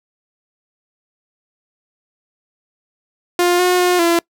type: tone with pitch steps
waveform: sawtooth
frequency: 352.8 / 361 / 358.4 / 339.2 Hz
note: F4 / F#4 / F4 / E4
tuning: +18 / -43 / +45 / +50 cents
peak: -8 dBFS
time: 3.39-4.19 s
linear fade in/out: 2 ms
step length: 200 ms
effects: noise-tail reverb RT60 0.1 s tail -25 dB re dry